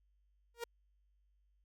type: tone with exponential growth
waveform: sawtooth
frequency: 470 Hz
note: A#4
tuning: 14 cents sharp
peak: -32 dBFS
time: 0.54-0.64 s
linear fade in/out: 5 ms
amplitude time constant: 20 ms
effects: added 50 Hz sine -70 dBFS peak until 1.64 s